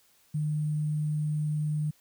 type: tone with sample-and-hold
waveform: sine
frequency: 151.6 Hz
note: D#3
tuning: 45 cents flat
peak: -26 dBFS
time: 0.34-1.91 s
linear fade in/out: 10 ms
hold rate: 8820 Hz
effects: white hiss -64 dBFS RMS until 2 s